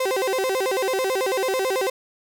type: tone with vibrato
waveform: 35% pulse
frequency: 446.3 Hz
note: A4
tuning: 25 cents sharp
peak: -19 dBFS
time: 0-1.9 s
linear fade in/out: 5 ms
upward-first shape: square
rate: 9.1 Hz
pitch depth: 260 cents each way
effects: none